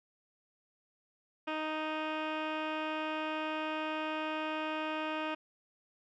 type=tone with low-pass filter; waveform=15% pulse; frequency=311.1 Hz; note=D#4; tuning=in tune; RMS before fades=-36 dBFS; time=1.47-5.35 s; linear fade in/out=10 ms; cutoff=2300 Hz; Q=4.6; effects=none

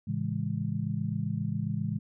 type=chord; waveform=sine; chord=A major seventh; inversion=none; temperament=just; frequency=110 / 137.5 / 165 / 206.2 Hz; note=A2 / C#3 / E3 / G#3; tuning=0 / -14 / +2 / -12 cents; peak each=-34 dBFS; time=0.07-1.99 s; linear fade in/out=10 ms; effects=none

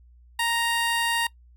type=tone; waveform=15% pulse; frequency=932.3 Hz; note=A#5; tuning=in tune; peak=-16 dBFS; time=0.39-1.27 s; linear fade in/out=5 ms; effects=noise-tail reverb RT60 0.1 s tail -21 dB re dry + added 60 Hz sine -50 dBFS peak until 1.56 s

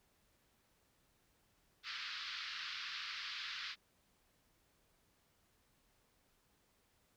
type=band-pass noise; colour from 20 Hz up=white; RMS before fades=-45 dBFS; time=1.83-3.76 s; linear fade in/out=50 ms; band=1200 to 4800 Hz; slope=48 dB/octave; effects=pink hiss -75 dBFS RMS until 7.16 s

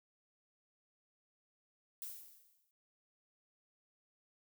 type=noise with exponential decay; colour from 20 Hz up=violet; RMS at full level=-43 dBFS; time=2.02-2.71 s; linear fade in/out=0 ms; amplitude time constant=150 ms; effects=none

